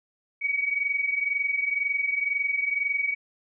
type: tone pair together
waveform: sine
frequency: 2255 / 2277 Hz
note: C#7 / C#7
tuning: +29 / +46 cents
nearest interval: unison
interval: 17 cents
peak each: -25 / -29 dBFS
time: 0.41-3.15 s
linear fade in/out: 20 ms
effects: none